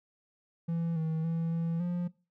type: tone with pitch steps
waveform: triangle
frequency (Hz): 167.2 / 159.9 / 165.3 / 166.4 / 175.8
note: E3 / D#3 / E3 / E3 / F3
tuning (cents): +25 / +48 / +5 / +17 / +12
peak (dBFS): -27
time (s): 0.68-2.08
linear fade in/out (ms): 10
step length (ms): 280
effects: noise-tail reverb RT60 0.3 s tail -20 dB re dry